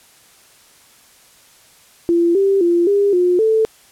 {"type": "tone with pitch steps", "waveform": "sine", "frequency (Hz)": [341.1, 392.4, 344.5, 402.9, 357.4, 441.1], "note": ["F4", "G4", "F4", "G4", "F4", "A4"], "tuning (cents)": [-41, 2, -24, 48, 40, 4], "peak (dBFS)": -11, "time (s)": [2.09, 3.65], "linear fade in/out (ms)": 0, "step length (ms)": 260, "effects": ["white hiss -49 dBFS RMS until 3.91 s", "low-pass 12000 Hz 12 dB/octave"]}